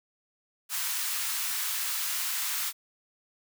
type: high-pass noise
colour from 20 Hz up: white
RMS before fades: -31 dBFS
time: 0.69-2.73 s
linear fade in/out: 50 ms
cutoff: 1000 Hz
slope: 24 dB/octave
effects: none